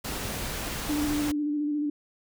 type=noise; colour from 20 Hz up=pink; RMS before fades=-33 dBFS; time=0.04-1.32 s; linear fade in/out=10 ms
type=tone with vibrato; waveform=sine; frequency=295.6 Hz; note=D4; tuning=11 cents sharp; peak=-25 dBFS; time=0.89-1.9 s; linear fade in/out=5 ms; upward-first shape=square; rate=14 Hz; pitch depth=24 cents each way
effects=none